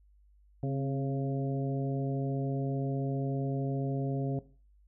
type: harmonic tone with a mistuned harmonic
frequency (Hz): 137.3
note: C#3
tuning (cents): -16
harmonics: 1 / 2 / 3 / 4 / 5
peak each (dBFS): -30 / -36 / -40 / -42 / -44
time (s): 0.63-4.39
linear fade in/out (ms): 2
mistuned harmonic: 2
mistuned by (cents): -44
effects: noise-tail reverb RT60 0.4 s tail -17 dB re dry + added 50 Hz sine -59 dBFS peak until 4.87 s